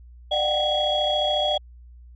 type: tone cluster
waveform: sine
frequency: 599 / 732 / 766 / 3325 Hz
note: D5 / F#5 / G5 / G#7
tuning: +34 / -19 / -40 / +1 cents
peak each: -23 / -28 / -27 / -23 dBFS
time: 0.31-1.58 s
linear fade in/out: 10 ms
effects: tanh soft clip ceiling -13 dBFS + added 60 Hz sine -43 dBFS peak until 2.15 s